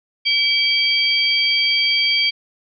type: tone cluster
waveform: sine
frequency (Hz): 2305 / 3220 / 4635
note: D7 / G7 / D8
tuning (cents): -33 / +46 / -24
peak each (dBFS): -19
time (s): 0.25-2.31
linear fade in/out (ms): 20
effects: none